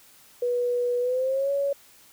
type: tone with pitch glide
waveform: sine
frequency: 487.8 to 560.3 Hz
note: B4 to C#5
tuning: -21 to +18 cents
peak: -22 dBFS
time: 0.42-1.73 s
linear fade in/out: 5 ms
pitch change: +239 cents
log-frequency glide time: 1-1.51 s
effects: white hiss -54 dBFS RMS until 2.12 s